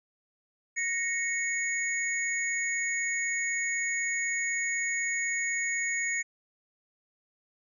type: tone cluster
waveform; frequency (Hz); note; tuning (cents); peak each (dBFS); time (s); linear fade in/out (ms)
sine; 1872 / 2204 / 6760; A#6 / C#7 / G#8; +7 / -11 / +30; -31 / -31 / -35; 0.76-6.23; 20
effects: none